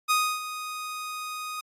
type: tone with ADSR envelope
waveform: sawtooth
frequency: 1244.5 Hz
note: D#6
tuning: in tune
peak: -16 dBFS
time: 0.08-1.61 s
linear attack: 27 ms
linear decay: 290 ms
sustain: -13 dB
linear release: 10 ms
effects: AAC 48 kbps